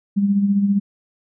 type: tone with tremolo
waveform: sine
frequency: 200.3 Hz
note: G3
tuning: 38 cents sharp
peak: -12 dBFS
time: 0.16-0.8 s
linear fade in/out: 20 ms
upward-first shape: sine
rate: 15 Hz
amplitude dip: 50%
effects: none